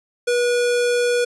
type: tone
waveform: square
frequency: 484.8 Hz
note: B4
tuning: 32 cents flat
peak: -17 dBFS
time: 0.27-1.25 s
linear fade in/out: 10 ms
effects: resampled to 24000 Hz